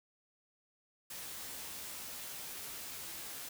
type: noise with comb filter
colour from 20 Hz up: white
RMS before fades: -45 dBFS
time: 1.1-3.49 s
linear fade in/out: 5 ms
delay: 15 ms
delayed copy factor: +0.6
effects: none